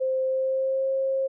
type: tone with pitch glide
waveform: sine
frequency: 523 to 535.2 Hz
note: C5 to C5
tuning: -1 to +39 cents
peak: -22 dBFS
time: 0-1.28 s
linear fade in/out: 20 ms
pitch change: +40 cents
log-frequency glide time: 0.25-0.89 s
effects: none